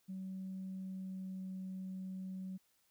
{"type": "tone with pitch glide", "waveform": "sine", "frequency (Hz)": [189.2, 188], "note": ["F#3", "F#3"], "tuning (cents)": [39, 28], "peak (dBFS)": -40, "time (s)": [0.08, 2.58], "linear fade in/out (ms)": 20, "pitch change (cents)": -11, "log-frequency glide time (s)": [0.71, 1.51], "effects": ["tanh soft clip ceiling -37 dBFS", "white hiss -75 dBFS RMS until 2.9 s"]}